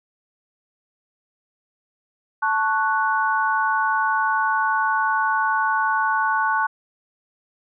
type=chord; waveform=sine; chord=F# minor; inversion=first; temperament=equal; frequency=880 / 1108.7 / 1480 Hz; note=A5 / C#6 / F#6; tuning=0 / 0 / 0 cents; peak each=-22 / -23 / -22 dBFS; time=2.42-6.67 s; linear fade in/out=10 ms; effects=none